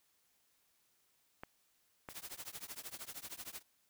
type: clicks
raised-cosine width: 0.5 ms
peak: -30 dBFS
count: 2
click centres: 1.435 / 2.088 s
type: noise with tremolo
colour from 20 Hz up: white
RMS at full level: -44 dBFS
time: 2.08-3.63 s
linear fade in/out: 50 ms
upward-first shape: triangle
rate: 13 Hz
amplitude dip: 100%
effects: white hiss -75 dBFS RMS until 3.89 s